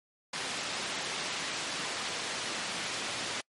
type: band-pass noise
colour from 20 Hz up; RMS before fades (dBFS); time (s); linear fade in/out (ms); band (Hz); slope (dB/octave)
white; -36; 0.33-3.41; 5; 140 to 4500; 12
effects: noise-tail reverb RT60 0.1 s tail -26 dB re dry + MP3 48 kbps